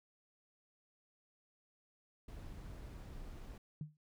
brown noise, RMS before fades -49 dBFS, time 2.28-3.58 s, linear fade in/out 5 ms
sine tone with exponential decay, 151.9 Hz, D#3, 41 cents flat, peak -37 dBFS, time 3.81-3.97 s, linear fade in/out 2 ms, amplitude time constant 34 ms
effects none

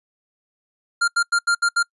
square tone bursts at uneven times, 1396.9 Hz, F6, in tune, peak -16 dBFS, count 6, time 1.01-1.08 / 1.16-1.23 / 1.32-1.39 / 1.47-1.55 / 1.62-1.69 / 1.76-1.83 s, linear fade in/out 10 ms, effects noise-tail reverb RT60 0.1 s tail -26 dB re dry + resampled to 24000 Hz

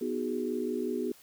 sine chord, G# minor seventh, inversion first, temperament equal, 246.9 / 311.1 / 370 / 415.3 Hz, B3 / D#4 / F#4 / G#4, 0 / 0 / 0 / 0 cents, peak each -34 / -38 / -34 / -35 dBFS, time 0.01-1.12 s, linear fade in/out 5 ms, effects white hiss -57 dBFS RMS until 1.22 s

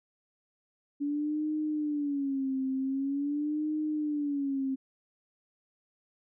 sine tone with vibrato, 284.6 Hz, C#4, 46 cents sharp, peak -28 dBFS, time 1-4.76 s, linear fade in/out 20 ms, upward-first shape sine, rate 0.45 Hz, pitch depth 130 cents each way, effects none

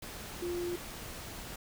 sine tone in noise, 349.9 Hz, F4, 3 cents sharp, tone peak -33 dBFS, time 0.42-0.76 s, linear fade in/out 5 ms, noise pink, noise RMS -44 dBFS, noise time 0.02-1.56 s, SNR +8 dB, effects none

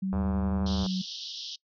sine tone with pitch glide, 190.7 to 186.34 Hz, G3 to F#3, -47 to +13 cents, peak -27 dBFS, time 0.02-1.02 s, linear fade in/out 10 ms, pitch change -40 cents, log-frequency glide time 0.75-0.91 s
click train, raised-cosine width 1 ms, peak -23 dBFS, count 75, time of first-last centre 0.13-0.863 s, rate 101 Hz
sine tone with vibrato, 78.7 Hz, D#2, 20 cents sharp, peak -30 dBFS, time 0.13-0.84 s, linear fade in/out 5 ms, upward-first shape square, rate 2.9 Hz, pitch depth 18 cents each way
pink band-pass noise, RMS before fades -39 dBFS, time 0.66-1.56 s, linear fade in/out 5 ms, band 3000 to 5700 Hz, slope 96 dB/octave
effects noise-tail reverb RT60 0.1 s tail -23 dB re dry

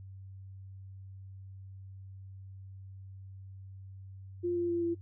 sine tone with pitch steps, 350 / 346.4 / 342.8 / 339.3 Hz, F4 / F4 / F4 / F4, +4 / -14 / -32 / -50 cents, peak -28 dBFS, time 4.43-4.95 s, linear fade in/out 20 ms, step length 130 ms, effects noise-tail reverb RT60 0.1 s tail -17 dB re dry + added 96 Hz sine -45 dBFS peak until 5.01 s

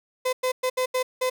35% pulse tone bursts at uneven times, 510 Hz, C5, 44 cents flat, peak -20 dBFS, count 6, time 0.25-0.33 / 0.43-0.52 / 0.63-0.7 / 0.77-0.86 / 0.94-1.03 / 1.21-1.3 s, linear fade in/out 10 ms, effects none

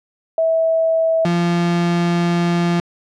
sine / 35% pulse tone pair in turn, 651 / 172.43 Hz, E5 / F3, -22 / -22 cents, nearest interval octave + major seventh, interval 2300 cents, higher first, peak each -13 dBFS, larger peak neither, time 0.38-1.25 / 1.25-2.8 s, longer second, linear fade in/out 2 ms, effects low-pass 5000 Hz 12 dB/octave

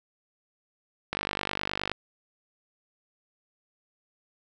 click train, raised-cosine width 0.3 ms, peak -12 dBFS, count 40, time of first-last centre 1.13-1.916 s, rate 49.6 Hz, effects none

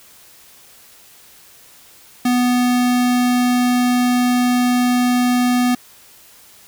square tone, 246.9 Hz, B3, in tune, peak -14 dBFS, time 2.25-5.75 s, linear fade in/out 5 ms, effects white hiss -46 dBFS RMS until 6.67 s

